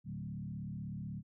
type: tone with frequency modulation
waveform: sine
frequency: 158.1 Hz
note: D#3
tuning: 28 cents sharp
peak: -39 dBFS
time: 0.04-1.23 s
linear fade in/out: 50 ms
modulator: 36.2 Hz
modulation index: 1.5
effects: none